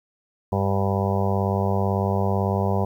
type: harmonic tone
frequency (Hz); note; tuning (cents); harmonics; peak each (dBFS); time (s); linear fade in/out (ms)
98; G2; 0; 1 / 2 / 4 / 5 / 6 / 7 / 8 / 9 / 10; -23 / -26 / -29 / -30 / -31 / -31 / -32 / -33 / -33; 0.52-2.85; 5
effects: 9-bit